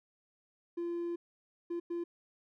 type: tone bursts at uneven times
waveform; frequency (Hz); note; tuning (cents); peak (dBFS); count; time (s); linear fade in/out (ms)
triangle; 343.4; F4; -29; -31; 3; 0.77-1.16 / 1.7-1.8 / 1.9-2.04; 10
effects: tanh soft clip ceiling -28 dBFS